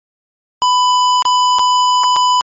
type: tone with dropouts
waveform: square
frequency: 997 Hz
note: B5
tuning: 16 cents sharp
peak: -10 dBFS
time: 0.62-2.41 s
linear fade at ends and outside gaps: 0 ms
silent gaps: 1.223-1.253 / 1.586-1.593 / 2.035-2.04 / 2.161-2.165 s
effects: MP3 32 kbps